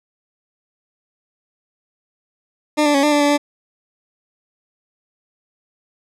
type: tone with pitch steps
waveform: 20% pulse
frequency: 300.5 / 292.8 / 277.5 / 297.8 / 292.2 / 289 / 291 Hz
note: D4 / D4 / C#4 / D4 / D4 / D4 / D4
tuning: +40 / -5 / +2 / +24 / -9 / -28 / -16 cents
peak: -8 dBFS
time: 2.77-3.379 s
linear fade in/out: 20 ms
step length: 87 ms
effects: low-pass 9000 Hz 12 dB/octave